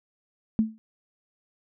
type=tone with exponential decay; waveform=sine; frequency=220 Hz; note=A3; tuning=in tune; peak=-15 dBFS; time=0.59-0.78 s; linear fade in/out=0 ms; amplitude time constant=41 ms; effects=none